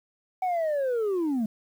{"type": "linear sweep", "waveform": "sine", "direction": "down", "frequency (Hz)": [757, 207.2], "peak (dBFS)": -21, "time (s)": [0.42, 1.46], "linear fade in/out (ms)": 5, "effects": ["tanh soft clip ceiling -23 dBFS", "9-bit"]}